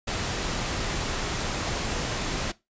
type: noise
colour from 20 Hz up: pink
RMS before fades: -29 dBFS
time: 0.07-2.52 s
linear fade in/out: 10 ms
effects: noise-tail reverb RT60 0.2 s tail -18 dB re dry + resampled to 16000 Hz